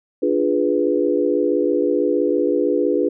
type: chord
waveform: sine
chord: D diminished seventh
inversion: none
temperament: equal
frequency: 293.7 / 349.2 / 415.3 / 493.9 Hz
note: D4 / F4 / Ab4 / Cb5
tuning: 0 / 0 / 0 / 0 cents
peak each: -21 dBFS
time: 0.22-3.09 s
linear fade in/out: 10 ms
effects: none